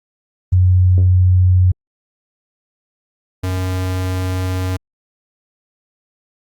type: tone pair in turn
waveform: sine / square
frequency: 91.4 / 92.52 Hz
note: F#2 / F#2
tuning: -21 / 0 cents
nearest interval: unison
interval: 21 cents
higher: second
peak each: -8 / -18 dBFS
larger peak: first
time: 0.52-1.72 / 3.43-4.77 s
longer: second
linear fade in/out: 10 ms
effects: Opus 32 kbps